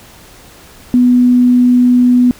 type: tone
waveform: sine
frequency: 247.1 Hz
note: B3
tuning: 1 cent sharp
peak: -5 dBFS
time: 0.94-2.31 s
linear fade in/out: 0 ms
effects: pink hiss -39 dBFS RMS until 2.39 s